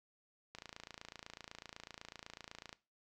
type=click train; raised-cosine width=0.2 ms; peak=-30 dBFS; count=62; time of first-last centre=0.55-2.729 s; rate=28 Hz; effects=noise-tail reverb RT60 0.3 s tail -18 dB re dry